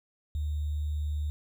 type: tone with sample-and-hold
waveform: sine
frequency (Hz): 74.8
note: D2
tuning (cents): +32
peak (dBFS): -28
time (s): 0.35-1.3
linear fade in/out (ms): 0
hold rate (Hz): 3675
effects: none